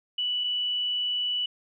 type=tone pair in turn; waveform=sine; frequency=2960 / 2960 Hz; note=F#7 / F#7; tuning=0 / 0 cents; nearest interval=unison; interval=0 cents; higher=neither; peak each=-25 dBFS; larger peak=neither; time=0.18-0.44 / 0.44-1.46 s; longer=second; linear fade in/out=5 ms; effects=none